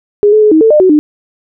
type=tone with pitch steps; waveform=sine; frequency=412.7 / 429.7 / 424.6 / 315.7 / 445.4 / 603 / 373 / 300.3 Hz; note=G#4 / A4 / G#4 / D#4 / A4 / D5 / F#4 / D4; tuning=-11 / -41 / +38 / +25 / +21 / +46 / +14 / +39 cents; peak=-3 dBFS; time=0.23-0.99 s; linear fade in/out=0 ms; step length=95 ms; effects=none